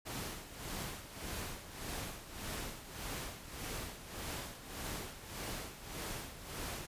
pink noise with tremolo, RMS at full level -41 dBFS, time 0.05-6.87 s, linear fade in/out 20 ms, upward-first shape sine, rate 1.7 Hz, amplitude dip 70%, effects resampled to 32000 Hz

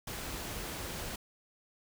pink noise, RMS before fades -40 dBFS, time 0.07-1.16 s, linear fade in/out 5 ms, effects none

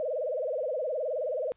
sine tone with vibrato, 560 Hz, C#5, 18 cents sharp, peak -28 dBFS, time 0-1.52 s, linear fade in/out 0 ms, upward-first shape sine, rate 19 Hz, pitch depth 230 cents each way, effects pink hiss -69 dBFS RMS until 1.56 s + resampled to 8000 Hz

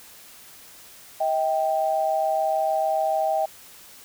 sine tone pair together, 637.2 / 784 Hz, D#5 / G5, +41 / 0 cents, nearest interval major third, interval 359 cents, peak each -23 dBFS, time 1.2-3.46 s, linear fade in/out 10 ms, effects white hiss -47 dBFS RMS until 4.04 s

